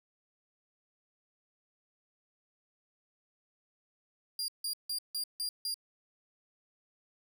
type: tone bursts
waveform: sawtooth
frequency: 4801 Hz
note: D8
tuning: 37 cents sharp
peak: -30 dBFS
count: 6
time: 4.39-5.742 s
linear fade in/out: 2 ms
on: 92 ms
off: 160 ms
effects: none